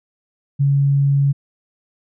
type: tone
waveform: sine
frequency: 140 Hz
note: C#3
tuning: 18 cents sharp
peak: -12 dBFS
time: 0.59-1.33 s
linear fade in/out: 20 ms
effects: none